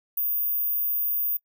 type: tone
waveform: sine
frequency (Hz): 14917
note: A#9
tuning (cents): 0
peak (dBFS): -23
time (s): 0.17-1.37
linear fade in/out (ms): 5
effects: noise-tail reverb RT60 0.1 s tail -24 dB re dry